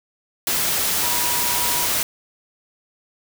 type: tone in noise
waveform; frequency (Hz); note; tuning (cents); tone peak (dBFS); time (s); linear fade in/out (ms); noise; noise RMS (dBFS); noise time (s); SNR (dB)
sine; 966; B5; -39; -28; 1.03-1.86; 2; white; -21; 0.47-2.03; -10
effects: none